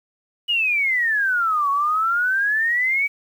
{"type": "exponential two-way sweep", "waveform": "sine", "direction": "down then up", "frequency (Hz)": [2932, 1105, 2294], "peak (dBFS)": -17, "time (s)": [0.48, 3.08], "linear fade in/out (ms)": 20, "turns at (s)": 1.7, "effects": ["8-bit"]}